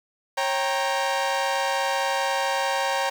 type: chord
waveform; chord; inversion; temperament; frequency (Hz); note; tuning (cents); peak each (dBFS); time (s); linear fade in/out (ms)
sawtooth; G diminished; second; equal with one note detuned; 546.4 / 784 / 932.3; Db5 / G5 / Bb5; -25 / 0 / 0; -23; 0.37-3.1; 10
effects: low-pass 7000 Hz 12 dB/octave + 7-bit